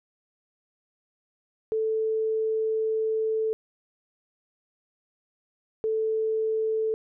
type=tone bursts at uneven times; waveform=sine; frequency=440 Hz; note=A4; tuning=in tune; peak=-23 dBFS; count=2; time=1.72-3.53 / 5.84-6.94 s; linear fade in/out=0 ms; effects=none